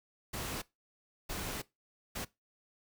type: noise bursts at uneven times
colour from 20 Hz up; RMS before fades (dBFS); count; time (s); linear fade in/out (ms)
pink; -39; 3; 0.33-0.62 / 1.29-1.62 / 2.15-2.25; 10
effects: noise-tail reverb RT60 0.2 s tail -20 dB re dry